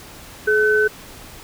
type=tone pair together; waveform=sine; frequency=425.7 / 1517 Hz; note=G#4 / F#6; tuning=+43 / +43 cents; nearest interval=octave + minor seventh; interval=2200 cents; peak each=-16 dBFS; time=0.47-0.88 s; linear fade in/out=10 ms; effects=pink hiss -40 dBFS RMS until 1.43 s